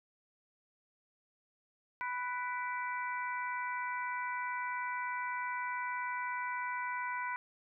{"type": "harmonic tone with a mistuned harmonic", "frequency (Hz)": 495.2, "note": "B4", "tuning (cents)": 5, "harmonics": [2, 3, 4, 5], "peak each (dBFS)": [-37, -41, -42, -46], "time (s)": [2.01, 7.36], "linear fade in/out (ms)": 0, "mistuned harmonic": 5, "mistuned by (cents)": -110, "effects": []}